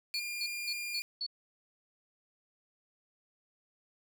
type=tone; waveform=sawtooth; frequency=2406 Hz; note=D7; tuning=41 cents sharp; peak=-33 dBFS; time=0.14-1.02 s; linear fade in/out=0 ms
type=tone bursts; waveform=sine; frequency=4419 Hz; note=C#8; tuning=6 cents flat; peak=-33 dBFS; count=5; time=0.14-1.265 s; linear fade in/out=5 ms; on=57 ms; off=210 ms
effects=none